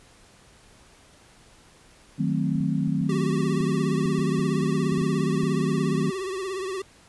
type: chord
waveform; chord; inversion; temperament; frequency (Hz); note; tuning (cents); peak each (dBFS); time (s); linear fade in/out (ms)
sine; D# diminished seventh; none; equal; 155.56 / 185 / 220 / 261.6; D#3 / F#3 / A3 / C4; 0 / 0 / 0 / 0; -26 / -27 / -29 / -28; 2.18-6.11; 20
type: clicks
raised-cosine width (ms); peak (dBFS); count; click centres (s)
5; -32; 12; 2.556 / 2.606 / 2.878 / 3.013 / 3.607 / 4.057 / 4.191 / 4.394 / 4.921 / 4.98 / 5.016 / 5.434
type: tone with vibrato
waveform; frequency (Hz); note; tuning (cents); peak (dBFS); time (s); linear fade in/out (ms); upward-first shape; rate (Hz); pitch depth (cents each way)
square; 380; F#4; +46; -29; 3.09-6.82; 5; triangle; 17; 86
effects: pink hiss -54 dBFS RMS until 7.08 s + resampled to 24000 Hz